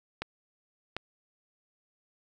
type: clicks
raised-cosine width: 0.3 ms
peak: -17 dBFS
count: 2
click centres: 0.22 / 0.966 s
effects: 9-bit